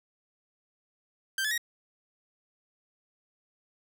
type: tone with pitch steps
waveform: sawtooth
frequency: 1568 / 1719.8 / 1886.3 Hz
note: G6 / A6 / A#6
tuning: 0 / -40 / +20 cents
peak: -24 dBFS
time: 1.38-1.578 s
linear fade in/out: 2 ms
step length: 66 ms
effects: none